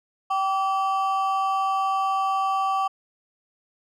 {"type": "ring-modulated tone", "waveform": "triangle", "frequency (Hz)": 964, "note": "B5", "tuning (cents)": -42, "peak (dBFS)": -16, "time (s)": [0.3, 2.88], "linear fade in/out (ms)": 10, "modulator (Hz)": 190, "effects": []}